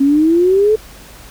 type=exponential sweep; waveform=sine; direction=up; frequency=270 to 441.6 Hz; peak=-8 dBFS; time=0-0.76 s; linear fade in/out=10 ms; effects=added 50 Hz sine -41 dBFS peak until 1.3 s + pink hiss -39 dBFS RMS until 1.3 s